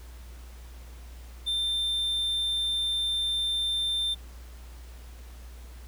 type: tone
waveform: triangle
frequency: 3580 Hz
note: A7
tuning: 29 cents sharp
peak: -24 dBFS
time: 1.46-4.15 s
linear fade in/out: 20 ms
effects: added 60 Hz sine -42 dBFS peak until 5.87 s + pink hiss -54 dBFS RMS until 5.87 s